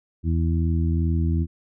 harmonic tone, 82.41 Hz, E2, in tune, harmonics 1 / 2 / 3 / 4, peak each -20 / -26 / -30 / -32 dBFS, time 0.23-1.47 s, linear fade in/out 50 ms, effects none

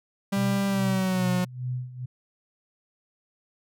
45% pulse tone with pitch glide, 197.7 to 181.29 Hz, G3 to F#3, +15 to -35 cents, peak -23 dBFS, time 0.32-1.45 s, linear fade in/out 10 ms, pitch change -150 cents, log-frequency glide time 0.67-1.31 s
sine tone with tremolo, 125.8 Hz, B2, 32 cents sharp, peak -26 dBFS, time 0.36-2.06 s, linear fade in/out 10 ms, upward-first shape sine, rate 2.4 Hz, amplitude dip 80%
effects none

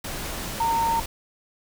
sine tone in noise, 917 Hz, A#5, 29 cents flat, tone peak -20 dBFS, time 0.6-1 s, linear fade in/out 5 ms, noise pink, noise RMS -32 dBFS, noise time 0.04-1.06 s, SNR +9 dB, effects none

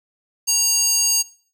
square tone with high-pass filter, 932.3 Hz, A#5, in tune, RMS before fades -18 dBFS, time 0.47-1.23 s, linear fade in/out 20 ms, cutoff 5800 Hz, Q 3.5, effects noise-tail reverb RT60 0.5 s tail -22 dB re dry

